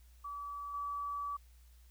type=tone with level steps; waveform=sine; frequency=1148 Hz; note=D6; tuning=40 cents flat; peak=-40 / -36 dBFS; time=0.24-1.37 s; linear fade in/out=10 ms; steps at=0.74 s; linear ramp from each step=2 ms; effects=added 60 Hz sine -57 dBFS peak until 1.9 s + white hiss -70 dBFS RMS until 1.9 s